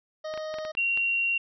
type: harmonic tone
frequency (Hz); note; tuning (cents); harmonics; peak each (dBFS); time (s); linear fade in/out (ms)
622.3; D#5; 0; 1 / 2 / 3 / 5 / 6 / 7 / 8 / 9; -32 / -43 / -46 / -52 / -51 / -52 / -56 / -53; 0.24-0.72; 10
type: clicks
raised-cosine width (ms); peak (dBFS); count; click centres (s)
0.3; -23; 7; 0.339 / 0.376 / 0.541 / 0.586 / 0.651 / 0.751 / 0.974
type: tone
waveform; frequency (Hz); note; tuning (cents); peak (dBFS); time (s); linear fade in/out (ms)
sine; 2751; F7; -27; -23; 0.77-1.38; 5
effects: none